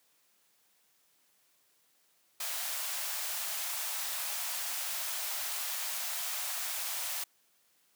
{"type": "high-pass noise", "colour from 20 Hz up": "white", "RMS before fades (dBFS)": -36, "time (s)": [2.4, 7.24], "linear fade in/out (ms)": 5, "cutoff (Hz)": 600, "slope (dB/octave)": 48, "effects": ["white hiss -70 dBFS RMS until 7.95 s", "high-pass 150 Hz 12 dB/octave"]}